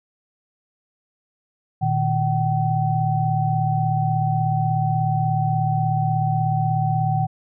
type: tone cluster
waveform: sine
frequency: 117.5 / 154 / 762 Hz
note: A#2 / D#3 / G5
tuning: +14 / -17 / -49 cents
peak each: -22 dBFS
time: 1.81-7.27 s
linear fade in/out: 20 ms
effects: none